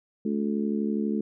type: harmonic tone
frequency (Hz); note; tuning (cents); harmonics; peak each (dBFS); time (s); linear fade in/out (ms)
72.2; D2; -29; 3 / 4 / 5 / 6; -26 / -32 / -33 / -35; 0.25-1.21; 5
effects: none